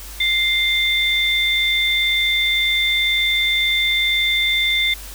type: tone pair together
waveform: sine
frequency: 2093 / 3559 Hz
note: C7 / A7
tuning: 0 / +19 cents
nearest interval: major sixth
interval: 919 cents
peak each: -18 dBFS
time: 0.2-4.94 s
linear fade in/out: 5 ms
effects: added 50 Hz sine -35 dBFS peak until 5.14 s + white hiss -37 dBFS RMS until 5.14 s